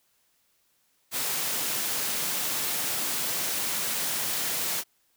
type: high-pass noise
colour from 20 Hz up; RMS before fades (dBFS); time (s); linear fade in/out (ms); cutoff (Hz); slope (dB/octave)
white; -29; 1.11-4.84; 50; 110; 24
effects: white hiss -69 dBFS RMS until 5.16 s